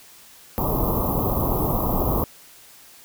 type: band-stop noise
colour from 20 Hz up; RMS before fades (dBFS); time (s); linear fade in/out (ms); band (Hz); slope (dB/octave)
pink; -22; 0.58-2.24; 0; 1200 to 12000; 96
effects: white hiss -48 dBFS RMS until 3.04 s